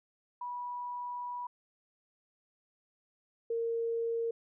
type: tone pair in turn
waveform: sine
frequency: 977 / 461.1 Hz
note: B5 / A#4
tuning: -19 / -19 cents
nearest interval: octave + minor second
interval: 1300 cents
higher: first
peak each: -36 / -30 dBFS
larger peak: second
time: 0.41-1.47 / 3.5-4.31 s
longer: first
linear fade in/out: 5 ms
effects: none